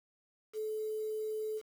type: tone with quantisation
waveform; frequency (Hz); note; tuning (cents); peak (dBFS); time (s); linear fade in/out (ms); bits
sine; 432.4; A4; -30; -34; 0.53-1.62; 50; 9
effects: none